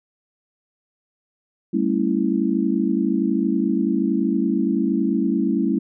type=chord; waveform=sine; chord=A dominant seventh; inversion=third; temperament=equal with one note detuned; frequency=196 / 224.9 / 277.2 / 329.6 Hz; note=G3 / A3 / C#4 / E4; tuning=0 / +38 / 0 / 0 cents; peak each=-23 dBFS; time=1.73-5.79 s; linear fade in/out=10 ms; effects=none